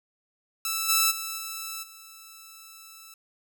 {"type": "tone with level steps", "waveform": "5% pulse", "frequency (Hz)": 1318.5, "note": "E6", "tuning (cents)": 0, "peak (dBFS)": [-15, -8, -20, -22, -34], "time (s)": [0.65, 3.14], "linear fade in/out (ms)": 2, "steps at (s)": [0.88, 1.1, 1.37, 1.82], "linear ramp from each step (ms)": 20, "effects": []}